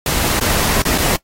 pink noise with dropouts, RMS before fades -17 dBFS, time 0.06-1.16 s, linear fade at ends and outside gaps 2 ms, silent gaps 0.394-0.41 / 0.82-0.852 / 0.977-0.982 s, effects noise-tail reverb RT60 0.1 s tail -18 dB re dry + AAC 48 kbps

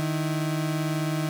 35% pulse tone pair together, 154.04 / 326.4 Hz, D#3 / E4, -17 / -17 cents, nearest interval octave + minor second, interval 1300 cents, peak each -24 / -30 dBFS, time 0-1.29 s, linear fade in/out 0 ms, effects none

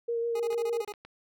sine tone with vibrato, 466.2 Hz, A#4, in tune, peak -27 dBFS, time 0.08-0.82 s, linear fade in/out 10 ms, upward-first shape sine, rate 6.6 Hz, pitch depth 16 cents each way
25% pulse tone bursts, 415.3 Hz, G#4, in tune, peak -32 dBFS, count 8, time 0.35-0.924 s, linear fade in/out 5 ms, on 49 ms, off 26 ms
clicks, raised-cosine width 0.3 ms, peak -31 dBFS, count 4, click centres 0.529 / 0.878 / 0.938 / 1.05 s
effects none

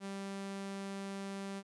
sawtooth tone, 196.4 Hz, G3, 4 cents sharp, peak -36 dBFS, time 0-1.63 s, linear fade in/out 50 ms, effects resampled to 24000 Hz

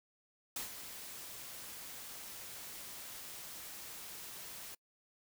white noise with ADSR envelope, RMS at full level -39 dBFS, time 0.56-4.75 s, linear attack 4 ms, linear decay 120 ms, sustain -9 dB, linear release 9 ms, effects noise-tail reverb RT60 0.1 s tail -26 dB re dry

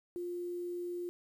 sine tone with quantisation, 352 Hz, F4, 14 cents sharp, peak -36 dBFS, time 0.16-1.09 s, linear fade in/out 0 ms, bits 10, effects none

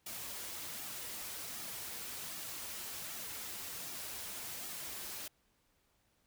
white noise with flanger, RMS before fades -44 dBFS, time 0.06-5.28 s, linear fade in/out 5 ms, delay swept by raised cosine 1.9 to 7.5 ms, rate 1.3 Hz, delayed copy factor -0.55, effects pink hiss -75 dBFS RMS until 6.26 s

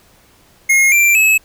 square tone with pitch steps, 2150 / 2358 / 2587 Hz, C7 / D7 / E7, +47 / +6 / -33 cents, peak -9 dBFS, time 0.69-1.38 s, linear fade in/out 10 ms, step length 230 ms, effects pink hiss -50 dBFS RMS until 1.44 s

